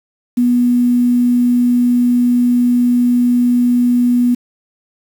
sine tone with quantisation, 243.9 Hz, B3, 21 cents flat, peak -9 dBFS, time 0.37-4.35 s, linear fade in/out 10 ms, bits 6, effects none

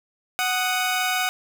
15% pulse tone pair together, 741.6 / 1244.5 Hz, F#5 / D#6, +4 / 0 cents, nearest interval major sixth, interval 896 cents, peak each -16 / -21 dBFS, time 0.39-1.29 s, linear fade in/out 0 ms, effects none

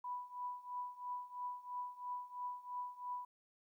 sine tone with tremolo, 987.8 Hz, B5, in tune, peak -38 dBFS, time 0.04-3.25 s, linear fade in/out 5 ms, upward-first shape triangle, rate 3 Hz, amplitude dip 90%, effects 13-bit

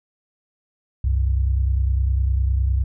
sine tone pair together, 65.9 / 95.79 Hz, C2 / G2, +13 / -39 cents, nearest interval tritone, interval 648 cents, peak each -17 / -24 dBFS, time 1.04-2.84 s, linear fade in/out 5 ms, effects none

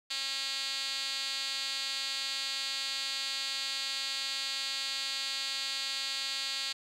5% pulse tone with band-pass filter, 271.5 Hz, C#4, 36 cents flat, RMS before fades -35 dBFS, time 0.1-6.73 s, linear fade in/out 10 ms, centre 4700 Hz, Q 5.4, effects none

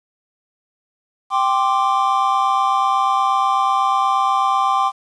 triangle chord, G suspended fourth, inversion none, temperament equal, 784 / 1046.5 / 1174.7 Hz, G5 / C6 / D6, 0 / 0 / 0 cents, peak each -17 dBFS, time 1.3-4.92 s, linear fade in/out 50 ms, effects resampled to 22050 Hz + 8-bit

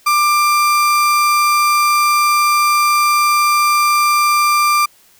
35% pulse tone, 1187 Hz, D6, 18 cents sharp, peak -9 dBFS, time 0.06-4.86 s, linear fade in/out 10 ms, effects white hiss -50 dBFS RMS until 5.19 s

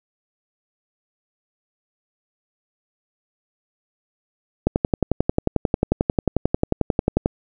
click train, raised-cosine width 2 ms, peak -3 dBFS, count 30, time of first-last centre 4.67-7.259 s, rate 11.2 Hz, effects none

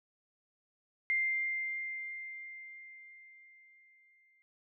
sine tone with exponential decay, 2099 Hz, C7, 5 cents sharp, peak -27 dBFS, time 1.1-4.42 s, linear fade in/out 0 ms, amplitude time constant 720 ms, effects none

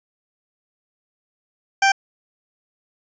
20% pulse tone, 784 Hz, G5, in tune, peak -8 dBFS, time 1.82-1.92 s, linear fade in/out 5 ms, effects resampled to 16000 Hz + 8-bit

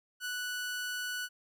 sawtooth tone, 1480 Hz, F#6, in tune, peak -31 dBFS, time 0.2-1.29 s, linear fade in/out 50 ms, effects none

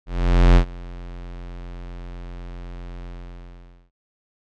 square tone with ADSR envelope, 43.91 Hz, F1, 10 cents sharp, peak -9 dBFS, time 0.06-3.91 s, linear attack 500 ms, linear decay 88 ms, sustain -24 dB, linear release 850 ms, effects low-pass 4000 Hz 12 dB/octave

